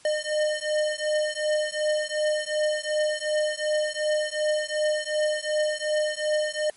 square beating tone pair, 607 / 609.7 Hz, D#5 / D#5, -43 / -35 cents, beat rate 2.7 Hz, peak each -27 dBFS, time 0.05-6.7 s, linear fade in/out 2 ms, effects white hiss -54 dBFS RMS until 6.76 s + MP3 48 kbps

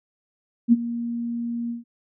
sine tone with ADSR envelope, 235.4 Hz, A#3, 17 cents sharp, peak -9 dBFS, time 0.68-1.84 s, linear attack 45 ms, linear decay 29 ms, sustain -16 dB, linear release 140 ms, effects none

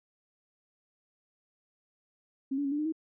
sine tone with pitch steps, 269.7 / 286.5 / 275.7 / 293.3 / 303.7 / 319.5 Hz, C#4 / D4 / C#4 / D4 / D#4 / D#4, -47 / -43 / -9 / -2 / -42 / +46 cents, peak -28 dBFS, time 2.51-2.924 s, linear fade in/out 10 ms, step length 69 ms, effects none

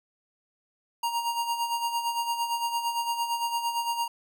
square tone with tremolo, 937 Hz, A#5, 9 cents sharp, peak -25 dBFS, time 1.03-4.08 s, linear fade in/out 5 ms, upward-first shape sine, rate 8.8 Hz, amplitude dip 60%, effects none

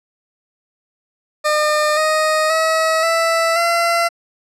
20% pulse tone with pitch steps, 605 / 623.1 / 641.7 / 660.9 / 680.7 Hz, D#5 / D#5 / E5 / E5 / F5, -49 / +2 / -47 / +4 / -45 cents, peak -9 dBFS, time 1.44-4.09 s, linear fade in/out 20 ms, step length 530 ms, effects low-pass 10000 Hz 12 dB/octave

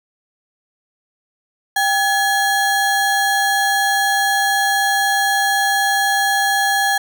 square ring-modulated tone, 1244.5 Hz, D#6, in tune, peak -12 dBFS, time 1.76-6.98 s, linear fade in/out 5 ms, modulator 452 Hz, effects none

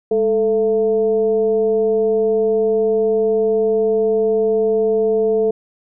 sine tone with frequency modulation, 440 Hz, A4, in tune, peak -13 dBFS, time 0.11-5.51 s, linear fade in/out 5 ms, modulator 234 Hz, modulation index 0.48, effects none

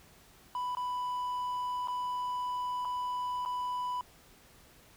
triangle tone with dropouts, 992 Hz, B5, 7 cents sharp, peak -30 dBFS, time 0.55-4.01 s, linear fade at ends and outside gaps 1 ms, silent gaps 0.75-0.77 / 1.874-1.883 / 2.849-2.853 / 3.451-3.459 s, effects pink hiss -59 dBFS RMS until 4.96 s

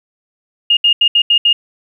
sine tone bursts at uneven times, 2840 Hz, F7, 28 cents sharp, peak -7 dBFS, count 6, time 0.7-0.77 / 0.84-0.93 / 1.01-1.08 / 1.15-1.22 / 1.3-1.38 / 1.45-1.53 s, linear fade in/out 5 ms, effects 8-bit

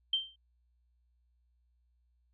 sine tone with exponential decay, 3136 Hz, G7, in tune, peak -24 dBFS, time 0.13-0.36 s, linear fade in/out 5 ms, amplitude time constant 49 ms, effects added 60 Hz sine -69 dBFS peak until 2.33 s

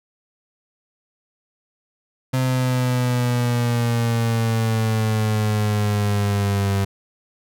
35% pulse exponential sweep, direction down, 130 to 98 Hz, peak -16 dBFS, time 2.33-6.85 s, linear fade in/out 10 ms, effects none

